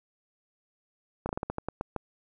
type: slowing click train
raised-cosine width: 1 ms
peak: -17 dBFS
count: 10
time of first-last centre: 1.26-1.963 s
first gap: 31 ms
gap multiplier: 1.22
effects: none